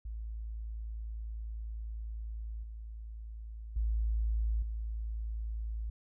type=tone with level steps; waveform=sine; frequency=55 Hz; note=A1; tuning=in tune; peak=-37 / -41 / -28 / -34 dBFS; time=0.05-5.9 s; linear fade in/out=5 ms; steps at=2.63 / 3.76 / 4.62 s; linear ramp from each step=5 ms; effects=none